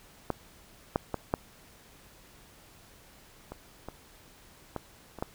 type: clicks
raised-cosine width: 1 ms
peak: -14 / -11 / -16 / -11 / -25 / -24 / -19 / -28 / -16 dBFS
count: 9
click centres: 0.303 / 0.959 / 1.143 / 1.339 / 3.52 / 3.886 / 4.763 / 5.187 / 5.225 s
effects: pink hiss -56 dBFS RMS until 5.34 s